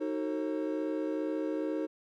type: chord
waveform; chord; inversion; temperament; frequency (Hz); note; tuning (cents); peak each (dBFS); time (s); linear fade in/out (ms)
triangle; D# diminished seventh; none; just; 311.1 / 373.4 / 448 / 537.6; D#4 / F#4 / A4 / C5; 0 / +16 / +31 / +47; -31 / -37 / -36 / -36; 0-1.87; 20
effects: none